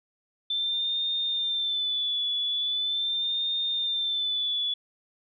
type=tone with vibrato; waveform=sine; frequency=3533 Hz; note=A7; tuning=6 cents sharp; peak=-25 dBFS; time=0.5-4.74 s; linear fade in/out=5 ms; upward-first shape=sine; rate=0.41 Hz; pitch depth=53 cents each way; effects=none